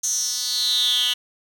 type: tone with high-pass filter sweep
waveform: 10% pulse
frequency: 246.9 Hz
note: B3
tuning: in tune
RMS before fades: -22 dBFS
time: 0.03-1.14 s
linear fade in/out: 10 ms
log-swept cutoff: 6400 to 2900 Hz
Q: 7.5
effects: none